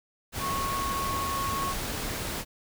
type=tone in noise; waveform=sine; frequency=1100 Hz; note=C#6; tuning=14 cents flat; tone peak=-29 dBFS; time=0.39-1.75 s; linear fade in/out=50 ms; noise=pink; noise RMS=-33 dBFS; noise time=0.32-2.45 s; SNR=+1 dB; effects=none